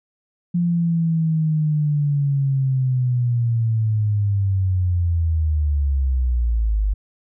sine linear sweep, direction down, 175 to 49 Hz, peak -16 dBFS, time 0.54-6.94 s, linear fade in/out 10 ms, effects none

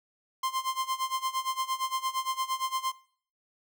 45% pulse tone with tremolo, 1048 Hz, C6, 2 cents sharp, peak -26 dBFS, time 0.43-2.92 s, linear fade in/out 5 ms, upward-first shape sine, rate 8.7 Hz, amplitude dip 85%, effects noise-tail reverb RT60 0.5 s tail -18 dB re dry

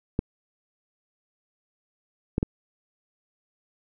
clicks, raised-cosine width 3 ms, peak -10 dBFS, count 3, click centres 0.191 / 2.381 / 2.429 s, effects none

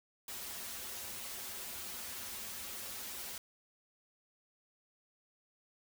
white noise with comb filter, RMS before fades -44 dBFS, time 0.28-3.38 s, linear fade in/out 2 ms, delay 6.6 ms, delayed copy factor -1, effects none

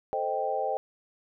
sine chord, A half-diminished seventh, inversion none, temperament equal, 440 / 523.3 / 622.3 / 784 Hz, A4 / C5 / Eb5 / G5, 0 / 0 / 0 / 0 cents, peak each -35 / -32 / -33 / -30 dBFS, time 0.13-0.77 s, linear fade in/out 0 ms, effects none

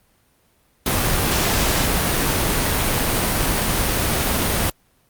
pink noise, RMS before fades -19 dBFS, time 0.86-4.7 s, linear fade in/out 2 ms, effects pink hiss -60 dBFS RMS until 5.09 s + Opus 32 kbps

